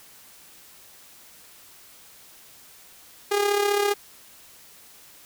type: tone with amplitude modulation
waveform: sawtooth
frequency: 407.8 Hz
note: G#4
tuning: 32 cents flat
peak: -14 dBFS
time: 3.31-3.94 s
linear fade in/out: 10 ms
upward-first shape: sine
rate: 35.1 Hz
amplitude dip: 55%
effects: white hiss -50 dBFS RMS until 5.25 s